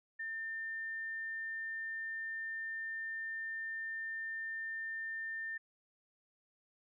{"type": "tone", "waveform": "sine", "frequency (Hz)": 1800, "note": "A6", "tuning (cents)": 39, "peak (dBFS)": -38, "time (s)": [0.19, 5.58], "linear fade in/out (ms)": 10, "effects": []}